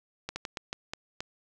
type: slowing click train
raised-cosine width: 0.2 ms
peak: -17 dBFS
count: 7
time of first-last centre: 0.29-1.205 s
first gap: 70 ms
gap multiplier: 1.31
effects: none